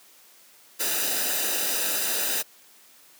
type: noise with comb filter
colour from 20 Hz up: white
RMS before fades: -26 dBFS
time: 0.79-2.43 s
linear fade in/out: 20 ms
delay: 0.91 ms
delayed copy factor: -0.65
effects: white hiss -54 dBFS RMS until 3.19 s + high-pass 200 Hz 12 dB/octave